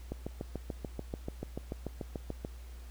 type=click train; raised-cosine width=2 ms; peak=-23 dBFS; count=17; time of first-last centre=0.12-2.449 s; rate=6.87 Hz; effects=added 60 Hz sine -44 dBFS peak until 2.9 s + pink hiss -59 dBFS RMS until 2.9 s